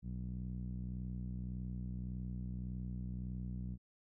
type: tone with low-pass filter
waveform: sawtooth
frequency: 61.74 Hz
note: B1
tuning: in tune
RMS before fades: -42 dBFS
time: 0.02-3.78 s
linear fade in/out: 50 ms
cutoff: 180 Hz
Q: 3
effects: none